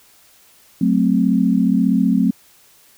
sine chord, F# diminished, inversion none, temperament equal, 185 / 220 / 261.6 Hz, F#3 / A3 / C4, 0 / 0 / 0 cents, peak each -17 dBFS, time 0.81-2.31 s, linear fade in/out 5 ms, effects white hiss -51 dBFS RMS until 2.97 s

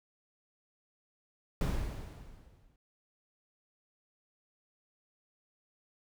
brown noise with exponential decay, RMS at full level -28 dBFS, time 1.61-2.76 s, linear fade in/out 2 ms, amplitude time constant 250 ms, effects none

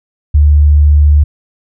sine tone, 73.8 Hz, D2, 9 cents sharp, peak -3 dBFS, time 0.34-1.24 s, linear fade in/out 10 ms, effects none

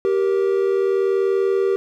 triangle tone pair together, 389.8 / 470.3 Hz, G4 / A#4, -10 / +15 cents, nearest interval minor third, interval 325 cents, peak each -15 / -20 dBFS, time 0.05-1.76 s, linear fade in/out 0 ms, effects none

